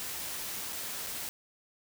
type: noise with dropouts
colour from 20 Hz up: white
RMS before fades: -38 dBFS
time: 0-1.29 s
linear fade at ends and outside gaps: 0 ms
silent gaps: 0.725-0.729 / 1.065-1.069 s
effects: none